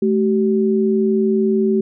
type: tone pair together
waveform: sine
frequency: 215.8 / 382.5 Hz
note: A3 / G4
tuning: -33 / -42 cents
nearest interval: minor seventh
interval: 991 cents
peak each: -16 dBFS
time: 0.02-1.81 s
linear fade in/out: 5 ms
effects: none